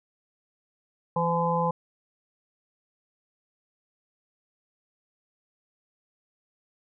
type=harmonic tone with a mistuned harmonic; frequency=170 Hz; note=F3; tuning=46 cents flat; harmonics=1 / 3 / 5 / 6; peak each=-28 / -28 / -28 / -28 dBFS; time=1.16-1.71 s; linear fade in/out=5 ms; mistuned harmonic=1; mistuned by=-23 cents; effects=none